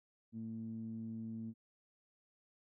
sawtooth tone with low-pass filter, 112.2 Hz, A2, 34 cents sharp, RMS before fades -44 dBFS, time 0.32-1.54 s, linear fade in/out 50 ms, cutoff 240 Hz, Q 8.3, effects none

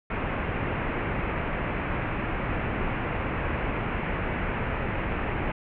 pink low-pass noise, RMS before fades -29 dBFS, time 0.1-5.52 s, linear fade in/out 5 ms, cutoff 2600 Hz, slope 48 dB/octave, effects none

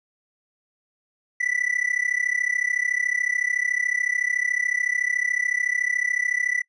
triangle tone with amplitude modulation, 1975.5 Hz, B6, in tune, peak -16 dBFS, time 1.4-6.62 s, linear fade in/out 10 ms, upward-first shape sine, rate 33.8 Hz, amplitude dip 90%, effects noise-tail reverb RT60 0.1 s tail -24 dB re dry + resampled to 24000 Hz

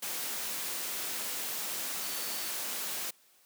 sine tone in noise, 4495 Hz, C#8, 23 cents sharp, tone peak -45 dBFS, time 2.02-2.49 s, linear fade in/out 10 ms, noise white, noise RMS -36 dBFS, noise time 0.02-3.11 s, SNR -12 dB, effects white hiss -64 dBFS RMS until 3.45 s + high-pass 200 Hz 12 dB/octave

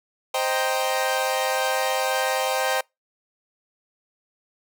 sawtooth chord, C minor seventh, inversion none, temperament equal, 523.3 / 622.3 / 784 / 932.3 Hz, C5 / Eb5 / G5 / Bb5, 0 / 0 / 0 / 0 cents, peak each -22 / -25 / -22 / -27 dBFS, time 0.34-2.81 s, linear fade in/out 5 ms, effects noise-tail reverb RT60 0.2 s tail -26 dB re dry

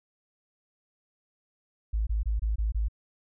sine tone bursts, 53.8 Hz, A1, 38 cents flat, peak -24 dBFS, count 6, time 1.93-2.885 s, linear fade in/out 10 ms, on 140 ms, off 23 ms, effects none

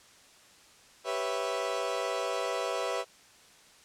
30% pulse chord, C# half-diminished seventh, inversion second, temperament equal, 392 / 493.9 / 554.4 / 659.3 Hz, G4 / B4 / C#5 / E5, 0 / 0 / 0 / 0 cents, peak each -35 / -32 / -34 / -32 dBFS, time 1.04-3.05 s, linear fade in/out 50 ms, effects white hiss -57 dBFS RMS until 3.84 s + low-pass 8000 Hz 12 dB/octave

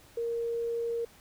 sine tone, 466.2 Hz, A#4, in tune, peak -29 dBFS, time 0.17-1.05 s, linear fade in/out 5 ms, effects pink hiss -57 dBFS RMS until 1.2 s

